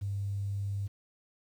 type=tone; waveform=triangle; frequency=99.8 Hz; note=G2; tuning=32 cents sharp; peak=-27 dBFS; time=0.01-0.88 s; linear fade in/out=20 ms; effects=tanh soft clip ceiling -29 dBFS + 10-bit